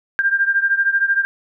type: beating tone pair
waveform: sine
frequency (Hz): 1591 / 1604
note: G6 / G6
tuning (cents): +25 / +39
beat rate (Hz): 13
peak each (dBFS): -16 / -19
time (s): 0.19-1.25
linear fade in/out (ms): 0
effects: none

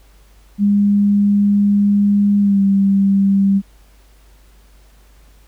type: tone with pitch glide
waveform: sine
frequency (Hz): 203.2 to 196.73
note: G#3 to G3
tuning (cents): -38 to +6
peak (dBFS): -10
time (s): 0.58-3.62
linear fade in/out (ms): 50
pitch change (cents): -56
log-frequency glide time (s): 2.4-2.61
effects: added 50 Hz sine -45 dBFS peak until 5.47 s + pink hiss -54 dBFS RMS until 5.47 s

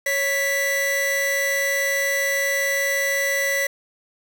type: tone pair together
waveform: 45% pulse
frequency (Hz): 554.4 / 1974.1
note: C#5 / B6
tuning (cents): 0 / -1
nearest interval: octave + minor seventh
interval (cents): 2199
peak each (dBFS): -25 / -21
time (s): 0.06-3.67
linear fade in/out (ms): 5
effects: none

